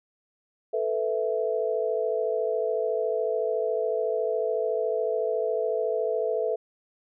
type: chord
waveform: sine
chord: A suspended second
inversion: none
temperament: equal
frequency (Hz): 440 / 493.9 / 659.3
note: A4 / B4 / E5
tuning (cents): 0 / 0 / 0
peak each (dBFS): -27 / -29 / -29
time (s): 0.73-6.56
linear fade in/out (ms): 10
effects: none